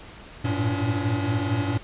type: tone cluster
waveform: square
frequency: 98.5 / 111.4 / 115.9 / 284.4 Hz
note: G2 / A2 / A#2 / C#4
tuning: +9 / +22 / -10 / +45 cents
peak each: -29 dBFS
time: 0.44-1.78 s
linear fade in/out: 10 ms
effects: pink hiss -44 dBFS RMS until 1.83 s + resampled to 8000 Hz